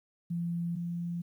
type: tone pair in turn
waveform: sine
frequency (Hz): 170.9 / 171.99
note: F3 / F3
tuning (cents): -37 / -26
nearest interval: unison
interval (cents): 11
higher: second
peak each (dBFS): -30 / -32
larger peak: first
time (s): 0.3-0.76 / 0.76-1.22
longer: neither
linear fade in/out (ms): 10
effects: 11-bit